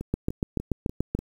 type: two click trains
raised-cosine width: 3 ms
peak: -20 / -11 dBFS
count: 5 / 8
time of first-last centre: 0.01-1.19 / 0.14-1.15 s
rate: 3.39 / 6.93 Hz
effects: 8-bit